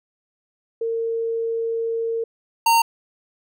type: tone pair in turn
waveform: sine / square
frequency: 456.9 / 920.2 Hz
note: A#4 / A#5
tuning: -35 / -23 cents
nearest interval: octave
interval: 1212 cents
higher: second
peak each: -21 / -14 dBFS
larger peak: second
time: 0.81-2.24 / 2.66-2.82 s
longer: first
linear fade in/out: 5 ms
effects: none